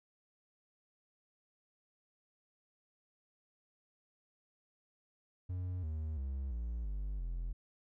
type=tone with pitch steps; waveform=triangle; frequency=90.8 / 78.14 / 67.24 / 57.87 / 49.8 / 42.85 Hz; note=F#2 / D#2 / C2 / A#1 / G1 / F1; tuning=-32 / +8 / +48 / -12 / +28 / -32 cents; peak=-34 dBFS; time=5.49-7.53 s; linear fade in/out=10 ms; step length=340 ms; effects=none